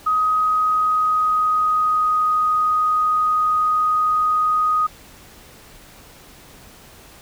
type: tone with pitch glide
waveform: sine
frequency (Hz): 1258 to 1246.4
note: D#6 to D#6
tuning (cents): +19 to +3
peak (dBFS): -15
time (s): 0.06-4.87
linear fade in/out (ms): 10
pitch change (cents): -16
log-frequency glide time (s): 0.39-2.35
effects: pink hiss -45 dBFS RMS until 7.21 s